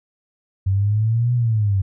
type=exponential two-way sweep; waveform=sine; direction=up then down; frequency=94.5 to 123.47 to 94.5 Hz; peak=-15 dBFS; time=0.66-1.82 s; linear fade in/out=10 ms; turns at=1.34 s; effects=none